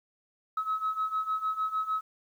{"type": "beating tone pair", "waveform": "sine", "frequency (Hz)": [1281, 1287.6], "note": ["E6", "E6"], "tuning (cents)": [-50, -41], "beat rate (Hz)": 6.6, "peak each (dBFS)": [-32, -29], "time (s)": [0.57, 2.01], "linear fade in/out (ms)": 5, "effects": ["tanh soft clip ceiling -22 dBFS", "10-bit"]}